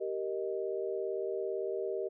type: chord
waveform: sine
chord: Eb major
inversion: first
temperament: just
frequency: 388.9 / 466.7 / 622.3 Hz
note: G4 / Bb4 / Eb5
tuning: -14 / +2 / 0 cents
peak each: -35 / -37 / -39 dBFS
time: 0-2.09 s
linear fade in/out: 20 ms
effects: none